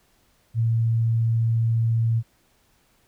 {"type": "tone", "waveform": "sine", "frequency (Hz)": 114.3, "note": "A#2", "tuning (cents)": -34, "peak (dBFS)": -18, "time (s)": [0.54, 2.23], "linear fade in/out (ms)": 50, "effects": ["pink hiss -63 dBFS RMS until 3.07 s"]}